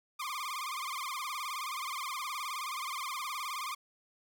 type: tone with vibrato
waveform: sawtooth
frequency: 1125 Hz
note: C#6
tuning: 25 cents sharp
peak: -32 dBFS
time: 0.19-3.75 s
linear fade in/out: 10 ms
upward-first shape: sine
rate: 19 Hz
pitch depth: 160 cents each way
effects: none